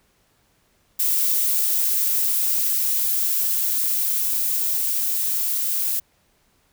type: noise with level ramp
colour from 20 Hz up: violet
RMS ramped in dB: -20 to -23 dBFS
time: 0.99-6 s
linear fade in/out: 10 ms
effects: pink hiss -63 dBFS RMS until 6.72 s